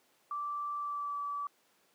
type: tone with pitch glide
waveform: sine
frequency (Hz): 1168 to 1151.9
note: D6 to D6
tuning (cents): -10 to -34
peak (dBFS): -34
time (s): 0.31-1.47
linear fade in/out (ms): 2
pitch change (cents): -24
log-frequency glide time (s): 0.77-1.19
effects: pink hiss -69 dBFS RMS until 1.94 s + high-pass 300 Hz 12 dB/octave